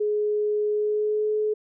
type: tone with pitch glide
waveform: sine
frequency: 420 to 426.8 Hz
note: G#4 to G#4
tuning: +19 to +47 cents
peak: -21 dBFS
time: 0-1.54 s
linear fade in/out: 10 ms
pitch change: +28 cents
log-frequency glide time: 0.72-1.31 s
effects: none